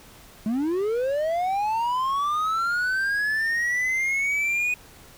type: linear sweep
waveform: triangle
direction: up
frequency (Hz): 206.4 to 2489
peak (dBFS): -20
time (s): 0.46-4.74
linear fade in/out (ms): 2
effects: pink hiss -49 dBFS RMS until 5.17 s